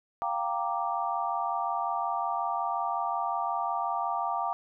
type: chord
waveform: sine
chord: G minor seventh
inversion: third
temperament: equal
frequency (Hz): 698.5 / 784 / 932.3 / 1174.7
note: F5 / G5 / Bb5 / D6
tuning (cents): 0 / 0 / 0 / 0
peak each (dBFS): -33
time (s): 0.22-4.53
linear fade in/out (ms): 0
effects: none